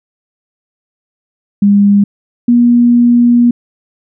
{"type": "tone pair in turn", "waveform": "sine", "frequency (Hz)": [202.2, 240], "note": ["G#3", "B3"], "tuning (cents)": [-46, -49], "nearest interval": "minor third", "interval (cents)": 297, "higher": "second", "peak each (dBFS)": -4, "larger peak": "neither", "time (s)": [[1.62, 2.04], [2.48, 3.51]], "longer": "second", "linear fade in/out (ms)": 5, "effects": []}